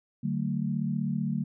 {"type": "tone cluster", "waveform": "sine", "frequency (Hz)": [148.3, 189.1, 224.6], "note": ["D3", "F#3", "A3"], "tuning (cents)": [17, 38, 36], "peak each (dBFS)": -31, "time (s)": [0.23, 1.44], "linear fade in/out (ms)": 10, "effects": []}